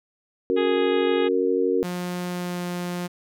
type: chord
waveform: sine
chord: F# major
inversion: second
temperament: just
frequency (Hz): 277.5 / 370 / 462.5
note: C#4 / F#4 / A#4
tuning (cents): +2 / 0 / -14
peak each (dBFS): -26 / -23 / -22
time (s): 0.5-1.83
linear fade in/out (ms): 0
type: harmonic tone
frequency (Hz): 415.3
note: G#4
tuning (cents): 0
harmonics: 1 / 2 / 3 / 4 / 5 / 6 / 7 / 8 / 9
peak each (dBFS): -30 / -33 / -35 / -36 / -37 / -38 / -38 / -39 / -40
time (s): 0.56-1.29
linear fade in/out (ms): 20
type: tone with pitch glide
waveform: sawtooth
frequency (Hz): 178.3 to 176.86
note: F3 to F3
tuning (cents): +36 to +22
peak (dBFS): -23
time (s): 1.83-3.08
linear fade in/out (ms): 20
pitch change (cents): -14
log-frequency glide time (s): 2.27-2.65
effects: none